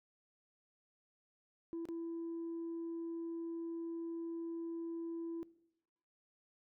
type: tone with dropouts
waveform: sine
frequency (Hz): 333.4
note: E4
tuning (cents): +20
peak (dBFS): -37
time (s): 1.73-5.43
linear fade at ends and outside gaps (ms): 0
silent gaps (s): 1.854-1.887
effects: noise-tail reverb RT60 0.9 s tail -22 dB re dry + tanh soft clip ceiling -37 dBFS